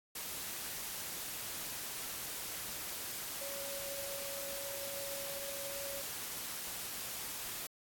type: tone in noise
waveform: sine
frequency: 558 Hz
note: C#5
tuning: 11 cents sharp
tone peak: -44 dBFS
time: 3.41-6.02 s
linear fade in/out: 5 ms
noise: white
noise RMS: -42 dBFS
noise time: 0.15-7.67 s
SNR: -5 dB
effects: AAC 64 kbps